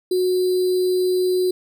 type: tone with sample-and-hold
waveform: sine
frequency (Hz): 366.2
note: F#4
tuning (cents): -18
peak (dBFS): -16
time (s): 0.11-1.51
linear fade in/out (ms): 5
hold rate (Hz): 4410
effects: none